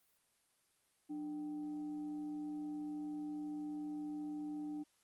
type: tone with frequency modulation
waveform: sine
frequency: 298.8 Hz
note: D4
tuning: 30 cents sharp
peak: -40 dBFS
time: 1.09-4.84 s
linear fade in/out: 20 ms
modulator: 479 Hz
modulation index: 0.26
effects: white hiss -75 dBFS RMS until 5.03 s + Opus 32 kbps